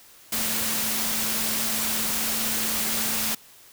sine tone in noise, 220 Hz, A3, in tune, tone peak -36 dBFS, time 0.32-3.35 s, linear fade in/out 5 ms, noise white, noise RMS -26 dBFS, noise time 0.32-3.35 s, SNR -13 dB, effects white hiss -51 dBFS RMS until 3.72 s

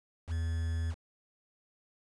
triangle tone with quantisation, 82.41 Hz, E2, in tune, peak -28 dBFS, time 0.27-0.95 s, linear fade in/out 50 ms, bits 8, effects resampled to 22050 Hz

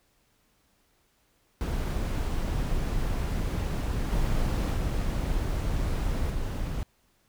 brown noise with level steps, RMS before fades -28 / -26 / -28 / -31 dBFS, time 1.61-6.83 s, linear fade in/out 0 ms, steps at 4.12 / 4.74 / 6.3 s, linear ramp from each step 2 ms, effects pink hiss -68 dBFS RMS until 7.28 s

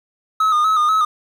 triangle tone with vibrato, 1253 Hz, D#6, 12 cents sharp, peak -11 dBFS, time 0.4-1.05 s, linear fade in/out 5 ms, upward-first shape square, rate 4.1 Hz, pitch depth 46 cents each way, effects 8-bit

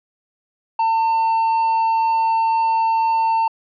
triangle tone, 901 Hz, A5, 41 cents sharp, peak -13 dBFS, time 0.79-3.48 s, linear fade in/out 5 ms, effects resampled to 11025 Hz

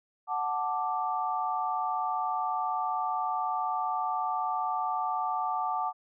sine chord, D major, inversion first, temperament equal, 740 / 880 / 1174.7 Hz, F#5 / A5 / D6, 0 / 0 / 0 cents, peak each -32 dBFS, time 0.27-5.93 s, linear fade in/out 50 ms, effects none

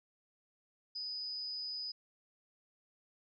sine tone with amplitude modulation, 4983 Hz, D#8, 2 cents sharp, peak -36 dBFS, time 0.95-1.92 s, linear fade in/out 10 ms, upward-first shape sine, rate 219 Hz, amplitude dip 50%, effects none

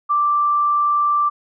sine tone, 1174.7 Hz, D6, in tune, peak -14 dBFS, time 0.09-1.3 s, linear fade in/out 20 ms, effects none

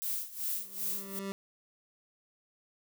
violet noise with tremolo, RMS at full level -33 dBFS, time 0.02-1.19 s, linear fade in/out 0 ms, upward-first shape sine, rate 2.6 Hz, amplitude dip 85%
25% pulse tone with exponential growth, 196 Hz, G3, in tune, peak -30 dBFS, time 0.35-1.32 s, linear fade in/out 0 ms, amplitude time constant 210 ms
effects none

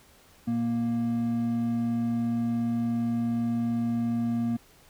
triangle tone pair together, 117.2 / 234.4 Hz, A#2 / A#3, +10 / +10 cents, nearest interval octave, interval 1200 cents, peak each -32 / -23 dBFS, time 0.47-4.57 s, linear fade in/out 10 ms, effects pink hiss -57 dBFS RMS until 4.89 s

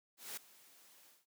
white noise with ADSR envelope, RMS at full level -43 dBFS, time 0.17-1.26 s, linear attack 200 ms, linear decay 6 ms, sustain -20 dB, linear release 180 ms, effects high-pass 200 Hz 12 dB/octave

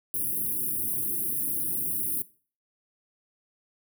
white band-stop noise, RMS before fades -29 dBFS, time 0.14-2.22 s, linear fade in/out 0 ms, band 390 to 9500 Hz, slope 96 dB/octave, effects noise-tail reverb RT60 0.4 s tail -19 dB re dry + high-pass 100 Hz 12 dB/octave

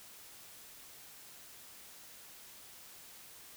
silence, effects white hiss -54 dBFS RMS until 3.56 s

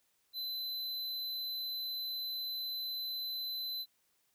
square tone, 4032 Hz, B7, 35 cents sharp, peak -37 dBFS, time 0.33-3.86 s, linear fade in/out 50 ms, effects white hiss -75 dBFS RMS until 4.34 s

